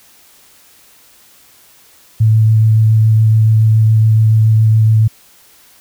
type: tone with vibrato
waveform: sine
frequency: 110 Hz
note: A2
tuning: in tune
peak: -6 dBFS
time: 2.2-5.08 s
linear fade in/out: 10 ms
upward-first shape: triangle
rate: 7.1 Hz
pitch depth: 14 cents each way
effects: white hiss -46 dBFS RMS until 5.8 s